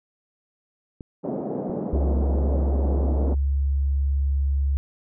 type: clicks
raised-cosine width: 3 ms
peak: -24 dBFS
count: 3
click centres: 1.008 / 1.697 / 2.167 s
type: band-pass noise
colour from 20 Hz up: pink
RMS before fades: -29 dBFS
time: 1.23-3.35 s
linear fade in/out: 20 ms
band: 170 to 630 Hz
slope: 24 dB/octave
type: tone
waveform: sine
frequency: 69.3 Hz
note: C#2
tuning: in tune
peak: -19 dBFS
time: 1.93-4.77 s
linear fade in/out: 0 ms
effects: none